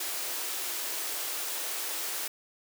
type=high-pass noise; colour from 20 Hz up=white; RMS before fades=-34 dBFS; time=0-2.28 s; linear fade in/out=5 ms; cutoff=290 Hz; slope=96 dB/octave; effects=none